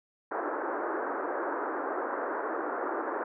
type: band-pass noise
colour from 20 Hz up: pink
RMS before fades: -33 dBFS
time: 0.31-3.24 s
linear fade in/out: 5 ms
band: 300 to 1600 Hz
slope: 48 dB/octave
effects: none